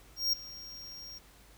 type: tone with ADSR envelope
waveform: square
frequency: 5580 Hz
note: F8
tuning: 2 cents flat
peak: -25 dBFS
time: 0.16-1.19 s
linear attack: 170 ms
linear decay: 6 ms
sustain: -19 dB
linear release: 15 ms
effects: added 50 Hz sine -59 dBFS peak until 1.57 s + pink hiss -59 dBFS RMS until 1.57 s